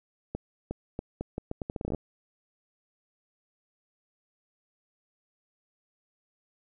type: accelerating click train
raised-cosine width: 2 ms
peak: -19 dBFS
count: 16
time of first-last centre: 0.35-1.947 s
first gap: 360 ms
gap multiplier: 0.78
effects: none